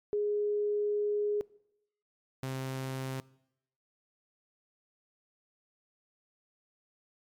sine / sawtooth tone pair in turn, 415.3 / 132.06 Hz, G#4 / C3, 0 / +16 cents, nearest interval octave + minor sixth, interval 1984 cents, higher first, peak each -27 / -30 dBFS, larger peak first, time 0.13-1.41 / 2.43-3.2 s, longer first, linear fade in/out 0 ms, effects noise-tail reverb RT60 0.8 s tail -22 dB re dry + MP3 96 kbps

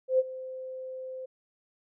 sine tone with ADSR envelope, 518 Hz, C5, 17 cents flat, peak -18 dBFS, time 0.08-1.26 s, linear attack 110 ms, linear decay 34 ms, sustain -18 dB, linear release 11 ms, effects none

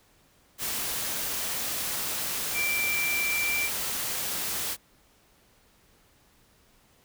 sine tone in noise, 2349 Hz, D7, in tune, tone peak -26 dBFS, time 2.53-3.7 s, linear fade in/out 50 ms, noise white, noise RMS -31 dBFS, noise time 0.58-4.77 s, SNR +2 dB, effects pink hiss -62 dBFS RMS until 7.04 s

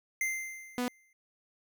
square tone with exponential decay, 2085 Hz, C7, 7 cents flat, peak -28 dBFS, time 0.21-1.13 s, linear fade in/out 2 ms, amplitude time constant 200 ms
sawtooth tone, 246.9 Hz, B3, in tune, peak -26 dBFS, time 0.78-0.88 s, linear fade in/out 0 ms
effects none

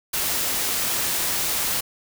white noise, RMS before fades -24 dBFS, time 0.13-1.81 s, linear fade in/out 10 ms, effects none

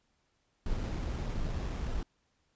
brown noise with sample-and-hold, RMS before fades -34 dBFS, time 0.66-2.03 s, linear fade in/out 2 ms, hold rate 4410 Hz, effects pink hiss -75 dBFS RMS until 2.55 s + resampled to 16000 Hz

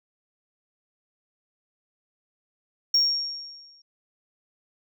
sine tone with exponential decay, 5550 Hz, F8, 12 cents flat, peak -14 dBFS, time 2.94-3.82 s, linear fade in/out 5 ms, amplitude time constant 190 ms, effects tanh soft clip ceiling -14 dBFS

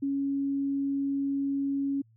sine tone, 277.2 Hz, C#4, in tune, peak -26 dBFS, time 0.02-2.02 s, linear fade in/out 10 ms, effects added 112 Hz sine -58 dBFS peak until 2.16 s

